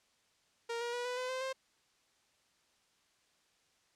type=tone with pitch steps; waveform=sawtooth; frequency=466.2 / 476 / 486 / 496.2 / 506.6 / 517.3 / 528.2 Hz; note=A#4 / A#4 / B4 / B4 / B4 / C5 / C5; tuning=0 / +36 / -28 / +8 / +44 / -20 / +16 cents; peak=-32 dBFS; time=0.69-1.53 s; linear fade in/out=10 ms; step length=120 ms; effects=white hiss -72 dBFS RMS until 3.95 s + low-pass 7000 Hz 12 dB/octave